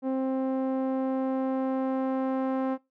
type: tone with low-pass filter sweep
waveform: sawtooth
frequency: 263.4 Hz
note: C4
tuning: 12 cents sharp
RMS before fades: -28 dBFS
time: 0.02-2.78 s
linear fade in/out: 50 ms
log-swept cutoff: 630 to 1000 Hz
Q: 1
effects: noise-tail reverb RT60 0.2 s tail -19 dB re dry